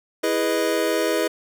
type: chord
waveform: square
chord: E major seventh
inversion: none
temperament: equal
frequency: 329.6 / 415.3 / 493.9 / 622.3 Hz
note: E4 / G#4 / B4 / D#5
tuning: 0 / 0 / 0 / 0 cents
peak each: -26 dBFS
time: 0.23-1.28 s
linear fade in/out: 10 ms
effects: none